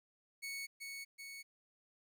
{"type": "tone with echo", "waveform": "sawtooth", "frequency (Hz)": 2217, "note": "C#7", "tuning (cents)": 0, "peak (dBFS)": -38, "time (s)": [0.42, 0.67], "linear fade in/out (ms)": 20, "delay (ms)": 380, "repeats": 2, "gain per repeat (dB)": -3, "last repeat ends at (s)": 1.43, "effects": ["13-bit"]}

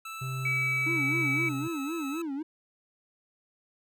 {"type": "tone with pitch glide", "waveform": "25% pulse", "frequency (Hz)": [1318.5, 1300.3], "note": ["E6", "E6"], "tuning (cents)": [0, -24], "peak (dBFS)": -34, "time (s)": [0.05, 2.22], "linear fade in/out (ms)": 5, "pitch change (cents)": -24, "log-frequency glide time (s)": [0.45, 1.33]}
{"type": "tone with tremolo", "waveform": "triangle", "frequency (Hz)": 130.81, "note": "C3", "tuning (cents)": 0, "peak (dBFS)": -29, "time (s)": [0.21, 1.68], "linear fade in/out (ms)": 10, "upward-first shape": "triangle", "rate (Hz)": 1.2, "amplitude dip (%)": 35}
{"type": "tone", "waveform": "sine", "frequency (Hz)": 2284, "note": "D7", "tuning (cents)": -49, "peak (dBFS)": -26, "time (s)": [0.45, 1.49], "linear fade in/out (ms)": 5}
{"type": "tone with vibrato", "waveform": "triangle", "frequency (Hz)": 303.3, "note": "D#4", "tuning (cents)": -44, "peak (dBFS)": -29, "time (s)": [0.86, 2.43], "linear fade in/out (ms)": 10, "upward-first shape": "sine", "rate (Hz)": 3.9, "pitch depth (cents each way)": 200}
{"effects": []}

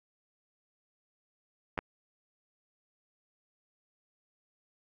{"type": "clicks", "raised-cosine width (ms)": 0.5, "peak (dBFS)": -17, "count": 2, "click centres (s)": [1.778, 1.789], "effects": ["AAC 48 kbps"]}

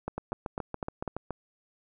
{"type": "two click trains", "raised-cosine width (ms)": 1, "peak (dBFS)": [-19, -18], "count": [9, 5], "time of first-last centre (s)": [[0.18, 1.307], [0.08, 1.078]], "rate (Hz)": [7.1, 4.01], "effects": []}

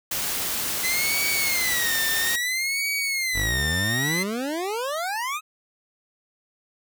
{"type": "noise", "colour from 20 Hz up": "white", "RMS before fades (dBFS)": -27, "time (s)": [0.11, 2.36], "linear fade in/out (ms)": 5}
{"type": "tone with vibrato", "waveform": "sawtooth", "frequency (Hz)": 2016, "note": "B6", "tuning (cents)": 35, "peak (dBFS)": -20, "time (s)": [0.83, 4.24], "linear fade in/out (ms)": 20, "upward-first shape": "sine", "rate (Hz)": 0.6, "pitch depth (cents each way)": 200}
{"type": "exponential sweep", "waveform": "25% pulse", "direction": "up", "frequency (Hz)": [44.66, 1299], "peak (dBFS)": -22, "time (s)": [3.33, 5.41], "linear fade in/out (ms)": 50}
{"effects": []}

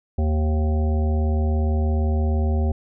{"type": "harmonic tone", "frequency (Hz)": 77.2, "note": "D#2", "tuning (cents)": -13, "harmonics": [1, 3, 5, 7, 9, 10], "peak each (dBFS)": [-18, -28, -32, -35, -37, -38], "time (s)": [0.18, 2.72], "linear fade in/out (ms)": 5, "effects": []}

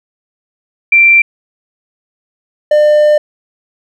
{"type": "tone pair in turn", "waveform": ["sine", "triangle"], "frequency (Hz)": [2355, 600.1], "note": ["D7", "D5"], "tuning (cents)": [4, 37], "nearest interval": "2 octaves", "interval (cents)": 2367, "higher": "first", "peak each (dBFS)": -3, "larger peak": "neither", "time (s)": [[0.92, 1.22], [2.71, 3.18]], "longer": "second", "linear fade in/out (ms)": 5, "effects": []}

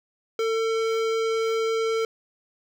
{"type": "tone with hard clipping", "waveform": "sine", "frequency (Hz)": 449.1, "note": "A4", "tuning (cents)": 35, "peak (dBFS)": -24, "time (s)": [0.39, 2.05], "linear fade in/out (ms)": 2, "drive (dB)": 18, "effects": []}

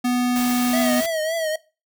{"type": "tone", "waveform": "square", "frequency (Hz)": 246.8, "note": "B3", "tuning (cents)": -1, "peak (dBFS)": -19, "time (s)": [0.04, 1.01], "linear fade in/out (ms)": 10}
{"type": "noise", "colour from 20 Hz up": "white", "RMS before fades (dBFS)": -30, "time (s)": [0.36, 1.06], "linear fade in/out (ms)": 0}
{"type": "tone with vibrato", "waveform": "square", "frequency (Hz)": 642, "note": "E5", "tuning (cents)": -46, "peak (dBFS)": -22, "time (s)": [0.73, 1.56], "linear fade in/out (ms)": 5, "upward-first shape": "triangle", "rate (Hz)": 3.6, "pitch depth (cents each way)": 82}
{"effects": ["noise-tail reverb RT60 0.3 s tail -20 dB re dry"]}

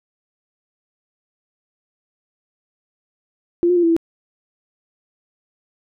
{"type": "tone with pitch steps", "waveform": "sine", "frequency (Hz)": [345.8, 357.1, 347.4, 333.2, 331.3], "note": ["F4", "F4", "F4", "E4", "E4"], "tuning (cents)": [-17, 39, -9, 19, 9], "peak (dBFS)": -12, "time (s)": [3.63, 3.965], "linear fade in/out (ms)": 0, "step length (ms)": 67, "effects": []}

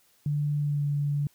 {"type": "tone with pitch glide", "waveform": "sine", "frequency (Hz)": [146.83, 144.47], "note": ["D3", "D3"], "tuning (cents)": [0, -28], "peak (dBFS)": -24, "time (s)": [0.26, 1.27], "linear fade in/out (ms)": 2, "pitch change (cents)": -28, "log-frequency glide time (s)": [0.58, 0.85], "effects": ["white hiss -64 dBFS RMS until 1.34 s"]}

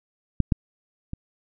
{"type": "clicks", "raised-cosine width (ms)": 5, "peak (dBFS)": [-6, -6, -19], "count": 3, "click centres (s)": [0.403, 0.522, 1.134], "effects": []}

